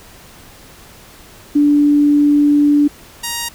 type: tone pair in turn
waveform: sine / 5% pulse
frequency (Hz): 291.7 / 939.3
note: D4 / A#5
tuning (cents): -12 / +13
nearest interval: octave + minor sixth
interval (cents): 2025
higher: second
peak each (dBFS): -8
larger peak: neither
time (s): 1.55-2.88 / 3.23-3.49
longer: first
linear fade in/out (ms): 10
effects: pink hiss -41 dBFS RMS until 3.54 s